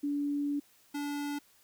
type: tone pair in turn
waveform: sine / square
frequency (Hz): 287.8 / 288.8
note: D4 / D4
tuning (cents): -35 / -29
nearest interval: unison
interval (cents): 6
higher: second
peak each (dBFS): -29 / -34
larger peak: first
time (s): 0.03-0.6 / 0.94-1.39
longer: first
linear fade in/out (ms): 10
effects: white hiss -64 dBFS RMS until 1.63 s